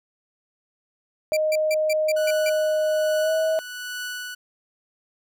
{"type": "tone with pitch glide", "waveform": "sine", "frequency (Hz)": [620, 637.8], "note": ["D#5", "D#5"], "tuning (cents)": [-6, 43], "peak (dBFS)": -19, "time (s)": [1.32, 3.59], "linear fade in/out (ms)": 0, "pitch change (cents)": 49, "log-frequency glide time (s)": [3.21, 3.31]}
{"type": "tone bursts", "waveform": "sawtooth", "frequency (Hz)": 2349, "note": "D7", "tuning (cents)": 0, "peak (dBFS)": -22, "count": 7, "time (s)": [1.33, 2.496], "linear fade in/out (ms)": 5, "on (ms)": 38, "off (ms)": 150}
{"type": "tone with tremolo", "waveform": "sawtooth", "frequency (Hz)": 1480, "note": "F#6", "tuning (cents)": 0, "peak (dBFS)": -25, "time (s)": [2.16, 4.35], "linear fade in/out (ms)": 10, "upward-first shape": "triangle", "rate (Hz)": 1.2, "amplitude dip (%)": 55}
{"effects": []}